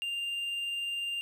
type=tone with tremolo; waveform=triangle; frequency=2794 Hz; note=F7; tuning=in tune; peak=-29 dBFS; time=0.02-1.21 s; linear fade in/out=0 ms; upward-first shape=triangle; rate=20 Hz; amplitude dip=25%; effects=none